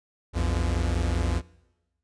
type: tone pair together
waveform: 45% pulse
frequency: 60.34 / 85.4 Hz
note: B1 / F2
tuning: -40 / -38 cents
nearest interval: tritone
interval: 602 cents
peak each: -26 dBFS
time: 0.33-1.42 s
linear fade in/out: 50 ms
effects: noise-tail reverb RT60 1.0 s tail -22 dB re dry + resampled to 22050 Hz